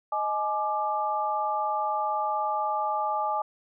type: tone cluster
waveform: sine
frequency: 623 / 847 / 1184 Hz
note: D#5 / G#5 / D6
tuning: +2 / +34 / +14 cents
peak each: -33 / -27 / -30 dBFS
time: 0.12-3.42 s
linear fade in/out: 5 ms
effects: none